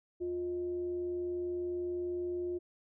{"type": "tone with frequency modulation", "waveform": "sine", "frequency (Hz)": 354.3, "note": "F4", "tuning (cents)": 25, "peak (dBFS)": -33, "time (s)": [0.2, 2.59], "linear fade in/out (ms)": 20, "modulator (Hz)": 272, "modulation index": 0.23, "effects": []}